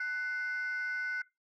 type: tone pair together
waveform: sine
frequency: 1492.6 / 2095 Hz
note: F#6 / C7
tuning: +15 / +2 cents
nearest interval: tritone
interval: 587 cents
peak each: -31 / -38 dBFS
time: 0-1.22 s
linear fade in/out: 5 ms
effects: noise-tail reverb RT60 0.2 s tail -20 dB re dry + tanh soft clip ceiling -29 dBFS